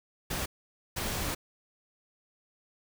pink noise bursts at uneven times, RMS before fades -33 dBFS, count 2, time 0.3-0.46 / 0.96-1.35 s, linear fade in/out 10 ms, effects none

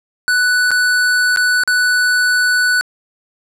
square tone with dropouts, 1486 Hz, F#6, 7 cents sharp, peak -12 dBFS, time 0.28-2.81 s, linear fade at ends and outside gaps 0 ms, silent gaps 0.707-0.715 / 1.361-1.372 / 1.636-1.676 s, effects low-pass 11000 Hz 12 dB/octave

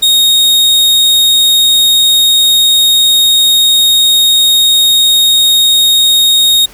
40% pulse tone, 3729 Hz, A#7, in tune, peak -4 dBFS, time 0.02-6.66 s, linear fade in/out 10 ms, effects pink hiss -37 dBFS RMS until 6.73 s

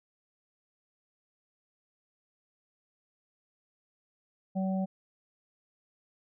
harmonic tone, 190 Hz, F#3, 46 cents sharp, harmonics 1 / 3 / 4, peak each -28 / -38 / -40 dBFS, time 4.55-4.86 s, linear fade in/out 20 ms, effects none

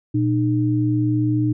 sine tone pair together, 119.2 / 304.9 Hz, A#2 / D#4, +39 / -35 cents, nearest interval octave + major third, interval 1626 cents, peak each -19 dBFS, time 0.14-1.53 s, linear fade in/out 10 ms, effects none

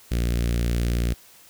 sawtooth tone with notch filter, 58.8 Hz, A#1, 16 cents sharp, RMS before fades -23 dBFS, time 0.11-1.14 s, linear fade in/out 10 ms, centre 930 Hz, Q 0.61, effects white hiss -51 dBFS RMS until 1.49 s

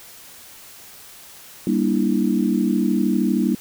sine chord, E half-diminished seventh, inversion first, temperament just, 197.78 / 237.3 / 296.7 / 329.6 Hz, G3 / Bb3 / D4 / E4, +16 / +31 / +18 / 0 cents, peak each -21 / -21 / -23 / -24 dBFS, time 1.67-3.55 s, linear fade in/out 2 ms, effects white hiss -43 dBFS RMS until 3.6 s

